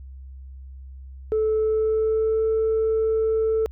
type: tone with pitch glide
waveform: sine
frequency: 435.5 to 442.3 Hz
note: A4 to A4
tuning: -18 to +9 cents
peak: -17 dBFS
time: 1.32-3.66 s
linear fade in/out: 0 ms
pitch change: +27 cents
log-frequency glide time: 1.59-2.45 s
effects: tanh soft clip ceiling -16 dBFS + added 66 Hz sine -37 dBFS peak until 3.71 s